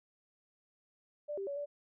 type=tone with pitch steps; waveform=sine; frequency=590 / 392.5 / 565 / 579 Hz; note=D5 / G4 / C#5 / D5; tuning=+8 / +2 / +33 / -25 cents; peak=-36 dBFS; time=1.28-1.66 s; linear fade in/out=20 ms; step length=95 ms; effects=none